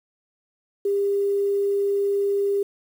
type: tone with quantisation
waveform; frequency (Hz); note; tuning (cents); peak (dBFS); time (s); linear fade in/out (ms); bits
sine; 400.8; G4; +38; -19; 0.85-2.63; 5; 8
effects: none